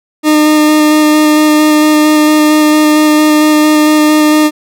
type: tone with vibrato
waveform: 40% pulse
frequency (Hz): 304.6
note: D#4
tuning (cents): -37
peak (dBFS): -4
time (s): 0.23-4.51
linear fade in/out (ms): 50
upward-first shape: square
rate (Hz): 4.4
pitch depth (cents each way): 8
effects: none